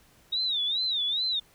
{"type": "tone with vibrato", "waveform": "sine", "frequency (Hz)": 3729, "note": "A#7", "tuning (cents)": 0, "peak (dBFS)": -25, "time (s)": [0.32, 1.4], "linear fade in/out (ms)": 10, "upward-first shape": "sine", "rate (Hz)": 2.4, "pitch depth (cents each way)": 160, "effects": ["pink hiss -60 dBFS RMS until 1.54 s"]}